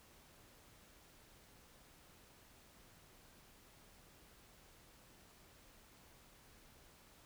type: silence
effects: pink hiss -64 dBFS RMS until 7.25 s